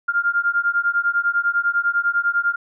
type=beating tone pair; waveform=sine; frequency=1396.9 / 1406.9 Hz; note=F6 / F6; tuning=0 / +12 cents; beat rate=10 Hz; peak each=-20 dBFS; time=0.08-2.56 s; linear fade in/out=10 ms; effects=none